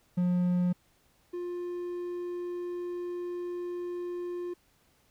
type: tone pair in turn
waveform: triangle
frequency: 178.5 / 352.7 Hz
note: F3 / F4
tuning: +38 / +17 cents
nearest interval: octave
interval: 1179 cents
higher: second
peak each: -22 / -31 dBFS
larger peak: first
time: 0.17-0.73 / 1.33-4.54 s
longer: second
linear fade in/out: 10 ms
effects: pink hiss -67 dBFS RMS until 5.1 s